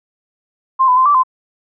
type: tone with pitch steps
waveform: sine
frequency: 1053 / 1003 / 1038 / 1163 / 1033 Hz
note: C6 / B5 / C6 / D6 / C6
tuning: +11 / +26 / -14 / -17 / -22 cents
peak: -8 dBFS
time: 0.79-1.235 s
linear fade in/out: 20 ms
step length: 89 ms
effects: none